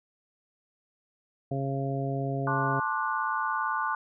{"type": "harmonic tone", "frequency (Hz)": 136.7, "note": "C#3", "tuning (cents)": -24, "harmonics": [1, 2, 3, 4, 5], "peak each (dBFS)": [-30, -35, -36, -39, -35], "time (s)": [1.51, 2.8], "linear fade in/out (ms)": 5}
{"type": "chord", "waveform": "sine", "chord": "D dominant seventh", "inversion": "second", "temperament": "just", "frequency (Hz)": [881, 1057.2, 1174.7, 1468.3], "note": ["A5", "C6", "D6", "F#6"], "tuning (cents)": [2, 18, 0, -14], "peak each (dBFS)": -32, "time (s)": [2.47, 3.95], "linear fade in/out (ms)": 2}
{"effects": []}